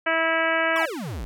harmonic tone, 325.9 Hz, E4, 20 cents flat, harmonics 1 / 2 / 3 / 4 / 5 / 6 / 7 / 8 / 9, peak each -32 / -25 / -31 / -28 / -25 / -29 / -29 / -35 / -36 dBFS, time 0.06-0.86 s, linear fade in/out 10 ms
square exponential sweep, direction down, 1174.7 to 46.25 Hz, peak -30 dBFS, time 0.76-1.25 s, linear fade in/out 0 ms
effects none

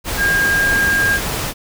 sine tone in noise, 1615 Hz, G#6, 49 cents flat, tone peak -13 dBFS, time 0.17-1.2 s, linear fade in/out 50 ms, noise pink, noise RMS -22 dBFS, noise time 0.04-1.54 s, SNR +6 dB, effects none

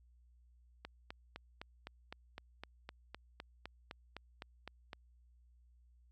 click train, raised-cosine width 0.3 ms, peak -29 dBFS, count 17, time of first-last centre 0.85-4.932 s, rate 3.92 Hz, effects added 60 Hz sine -63 dBFS peak until 6.11 s

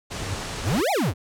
pink low-pass noise, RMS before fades -32 dBFS, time 0.1-0.82 s, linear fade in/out 20 ms, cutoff 8700 Hz, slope 24 dB/octave
triangle tone with exponential growth, 100 Hz, G2, 35 cents sharp, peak -21 dBFS, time 0.1-0.34 s, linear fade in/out 5 ms, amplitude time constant 52 ms
square exponential two-way sweep, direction up then down, 67.5 to 860 to 67.5 Hz, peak -21 dBFS, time 0.63-1.14 s, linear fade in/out 50 ms, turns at 0.91 s
effects none

